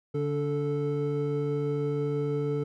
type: tone cluster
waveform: triangle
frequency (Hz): 144.3 / 288.6 / 439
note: D3 / D4 / A4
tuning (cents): -30 / -30 / -4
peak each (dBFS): -28 / -33 / -27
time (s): 0.14-2.64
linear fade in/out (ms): 10
effects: none